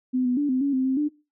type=tone with pitch steps; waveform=sine; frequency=254.7 / 248.2 / 290.2 / 257.5 / 280.8 / 260.3 / 263.3 / 297.2 Hz; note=C4 / B3 / D4 / C4 / C#4 / C4 / C4 / D4; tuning=-46 / +9 / -21 / -28 / +22 / -9 / +11 / +21 cents; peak=-20 dBFS; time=0.13-1.09 s; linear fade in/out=20 ms; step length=120 ms; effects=noise-tail reverb RT60 0.3 s tail -23 dB re dry